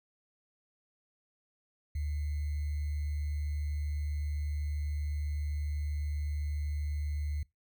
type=tone with sample-and-hold; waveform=sine; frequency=73.9 Hz; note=D2; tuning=11 cents sharp; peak=-31 dBFS; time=1.95-7.43 s; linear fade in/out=5 ms; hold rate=2100 Hz; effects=noise-tail reverb RT60 0.2 s tail -23 dB re dry